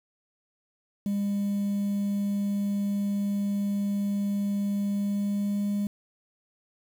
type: tone with pitch glide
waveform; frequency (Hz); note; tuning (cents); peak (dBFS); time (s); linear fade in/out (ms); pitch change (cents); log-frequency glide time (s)
sine; 201.7 to 203.6; G3 to G#3; +50 to -34; -22; 1.06-5.87; 2; +16; 4.91-5.76
effects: tanh soft clip ceiling -24 dBFS + 8-bit